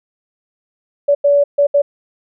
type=tone bursts at uneven times; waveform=sine; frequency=572 Hz; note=D5; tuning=46 cents flat; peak=-8 dBFS; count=4; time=1.08-1.15 / 1.24-1.44 / 1.58-1.67 / 1.74-1.82 s; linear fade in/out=10 ms; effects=none